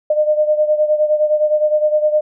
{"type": "beating tone pair", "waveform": "sine", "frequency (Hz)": [605, 614.7], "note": ["D#5", "D#5"], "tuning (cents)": [-49, -21], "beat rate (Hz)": 9.7, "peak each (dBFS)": [-13, -18], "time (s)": [0.1, 2.21], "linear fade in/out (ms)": 5, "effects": []}